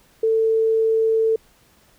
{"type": "tone", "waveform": "sine", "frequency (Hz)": 445.7, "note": "A4", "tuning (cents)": 22, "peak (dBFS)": -15, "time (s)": [0.23, 1.36], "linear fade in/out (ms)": 5, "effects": ["pink hiss -56 dBFS RMS until 1.98 s"]}